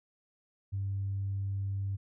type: tone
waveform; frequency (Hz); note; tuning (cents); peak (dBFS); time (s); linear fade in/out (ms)
sine; 98.3; G2; +5; -30; 0.72-1.97; 20
effects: tanh soft clip ceiling -26 dBFS